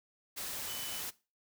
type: tone in noise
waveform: sine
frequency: 3000 Hz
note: F#7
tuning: 23 cents sharp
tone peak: -45 dBFS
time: 0.67-1.02 s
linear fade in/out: 20 ms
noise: white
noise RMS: -40 dBFS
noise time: 0.36-1.11 s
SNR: -8 dB
effects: noise-tail reverb RT60 0.3 s tail -19 dB re dry